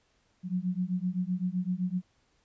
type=beating tone pair; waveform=sine; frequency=178 / 185.8 Hz; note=F3 / F#3; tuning=+33 / +7 cents; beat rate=7.8 Hz; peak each=-31 dBFS; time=0.43-2.02 s; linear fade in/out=50 ms; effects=pink hiss -70 dBFS RMS until 2.44 s + resampled to 16000 Hz